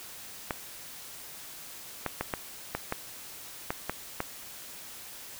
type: clicks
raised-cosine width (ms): 0.5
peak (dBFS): -14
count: 9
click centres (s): 0.508 / 2.063 / 2.21 / 2.338 / 2.75 / 2.924 / 3.705 / 3.896 / 4.204
effects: white hiss -45 dBFS RMS until 5.39 s